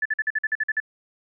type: tone bursts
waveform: sine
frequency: 1740 Hz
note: A6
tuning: 20 cents flat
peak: -20 dBFS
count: 10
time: 0.02-0.802 s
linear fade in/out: 5 ms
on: 35 ms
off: 48 ms
effects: none